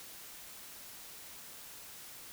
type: silence
effects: white hiss -50 dBFS RMS until 2.32 s